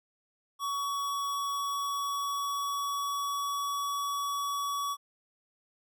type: tone with pitch glide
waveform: square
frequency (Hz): 1126 to 1133.2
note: C#6 to C#6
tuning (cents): +27 to +38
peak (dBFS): -31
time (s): 0.59-4.97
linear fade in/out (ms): 50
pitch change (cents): +11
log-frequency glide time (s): 1.48-3.93
effects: none